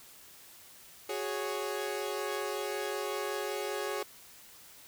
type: chord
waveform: sawtooth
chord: F# suspended second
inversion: none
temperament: equal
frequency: 370 / 415.3 / 554.4 Hz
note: F#4 / G#4 / C#5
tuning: 0 / 0 / 0 cents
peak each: -35 / -32 / -35 dBFS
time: 1.09-4.03 s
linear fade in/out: 5 ms
effects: white hiss -54 dBFS RMS until 4.87 s